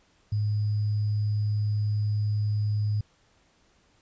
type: tone with sample-and-hold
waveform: sine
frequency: 104.9 Hz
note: G#2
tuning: 18 cents sharp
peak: -23 dBFS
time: 0.32-3.01 s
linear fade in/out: 5 ms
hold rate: 4900 Hz
effects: pink hiss -64 dBFS RMS until 4.01 s + resampled to 16000 Hz